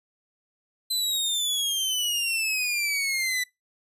sawtooth exponential sweep, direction down, 4066 to 1975.5 Hz, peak -21 dBFS, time 0.9-3.44 s, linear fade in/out 10 ms, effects noise-tail reverb RT60 0.2 s tail -23 dB re dry + resampled to 32000 Hz

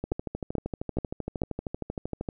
two click trains, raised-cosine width 2 ms, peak -18 / -13 dBFS, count 30 / 4, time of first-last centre 0.04-2.288 / 0.12-1.419 s, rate 12.9 / 2.31 Hz, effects none

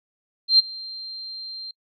sine tone with ADSR envelope, 4163 Hz, C8, 10 cents flat, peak -9 dBFS, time 0.48-1.71 s, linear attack 110 ms, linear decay 17 ms, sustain -23 dB, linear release 3 ms, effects noise-tail reverb RT60 0.1 s tail -26 dB re dry

